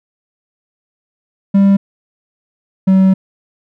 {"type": "tone pair in turn", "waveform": "triangle", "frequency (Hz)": [197.4, 190.21], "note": ["G3", "F#3"], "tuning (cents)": [12, 48], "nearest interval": "minor second", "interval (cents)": 64, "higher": "first", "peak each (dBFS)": -4, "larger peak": "neither", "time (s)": [[1.54, 1.77], [2.87, 3.14]], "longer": "second", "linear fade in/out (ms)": 10, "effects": []}